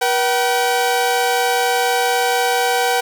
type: tone pair together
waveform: sawtooth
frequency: 482 / 765.1 Hz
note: B4 / G5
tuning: -42 / -42 cents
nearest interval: minor sixth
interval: 800 cents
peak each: -15 / -13 dBFS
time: 0.01-3.01 s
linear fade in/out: 10 ms
effects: none